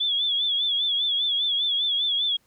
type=tone with vibrato; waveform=sine; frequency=3414 Hz; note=G#7; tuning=47 cents sharp; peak=-21 dBFS; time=0-2.37 s; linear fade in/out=10 ms; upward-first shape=sine; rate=5 Hz; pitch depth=73 cents each way; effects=pink hiss -65 dBFS RMS until 2.46 s